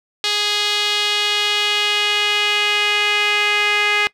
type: tone with band-pass filter sweep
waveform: sawtooth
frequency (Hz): 415.3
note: G#4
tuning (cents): 0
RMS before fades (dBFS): -18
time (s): 0.24-4.07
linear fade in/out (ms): 0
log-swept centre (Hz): 3800 to 2300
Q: 2.5
effects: noise-tail reverb RT60 0.1 s tail -21 dB re dry